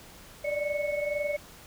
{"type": "tone cluster", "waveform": "sine", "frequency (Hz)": [583, 605, 2205], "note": ["D5", "D#5", "C#7"], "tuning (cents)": [-13, -49, -10], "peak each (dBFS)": [-29, -34, -35], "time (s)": [0.44, 1.37], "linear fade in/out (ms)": 10, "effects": ["pink hiss -50 dBFS RMS until 1.66 s"]}